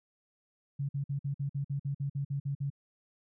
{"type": "tone bursts", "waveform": "sine", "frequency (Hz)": 140, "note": "C#3", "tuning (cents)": 18, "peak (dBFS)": -30, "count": 13, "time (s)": [0.79, 2.702], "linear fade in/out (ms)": 10, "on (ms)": 100, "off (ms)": 51, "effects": []}